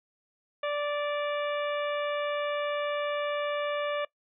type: harmonic tone with a mistuned harmonic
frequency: 585 Hz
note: D5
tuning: 7 cents flat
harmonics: 1 / 2 / 3 / 4 / 5 / 6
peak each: -29 / -35 / -39 / -41 / -43 / -45 dBFS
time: 0.63-4.05 s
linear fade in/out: 5 ms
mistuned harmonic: 5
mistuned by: -26 cents
effects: noise-tail reverb RT60 0.1 s tail -21 dB re dry